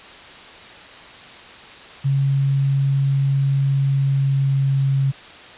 sine tone with pitch glide, 137.5 to 136.24 Hz, C#3 to C#3, -14 to -30 cents, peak -15 dBFS, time 2.04-5.12 s, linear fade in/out 20 ms, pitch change -16 cents, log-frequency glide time 3.73-4.98 s, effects white hiss -40 dBFS RMS until 5.57 s + resampled to 8000 Hz

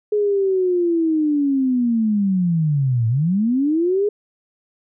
sine linear two-way sweep, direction down then up, 422.5 to 110 to 422.5 Hz, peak -15 dBFS, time 0.12-4.09 s, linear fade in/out 5 ms, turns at 3.08 s, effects none

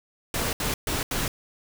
pink noise bursts at uneven times, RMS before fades -27 dBFS, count 4, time 0.34-0.53 / 0.6-0.74 / 0.87-1.03 / 1.11-1.28 s, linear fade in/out 2 ms, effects none

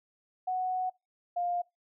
sine tone pair in turn, 740 / 704.1 Hz, F#5 / F5, 0 / +14 cents, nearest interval minor second, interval 86 cents, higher first, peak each -28 dBFS, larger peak neither, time 0.47-0.9 / 1.36-1.62 s, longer first, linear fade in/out 10 ms, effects noise-tail reverb RT60 0.2 s tail -23 dB re dry

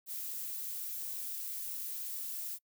violet noise, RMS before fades -40 dBFS, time 0.06-2.59 s, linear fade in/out 50 ms, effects noise-tail reverb RT60 0.1 s tail -26 dB re dry

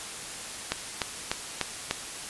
click train, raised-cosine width 0.2 ms, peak -8 dBFS, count 5, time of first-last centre 0.72-1.91 s, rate 3.36 Hz, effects white hiss -38 dBFS RMS until 2.29 s + resampled to 24000 Hz

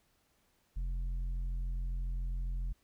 sine tone with tanh clipping, 43.65 Hz, F1, in tune, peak -34 dBFS, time 0.76-2.73 s, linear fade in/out 10 ms, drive 6 dB, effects pink hiss -73 dBFS RMS until 2.83 s

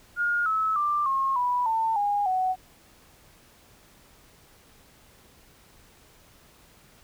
sine tone with pitch steps, 1423 / 1297.4 / 1182.9 / 1078.4 / 983.2 / 896.4 / 817.3 / 745.1 Hz, F6 / E6 / D6 / C#6 / B5 / A5 / G#5 / F#5, +32 / -28 / +12 / -48 / -8 / +32 / -28 / +12 cents, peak -22 dBFS, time 0.16-2.56 s, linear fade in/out 50 ms, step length 300 ms, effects pink hiss -56 dBFS RMS until 7.03 s

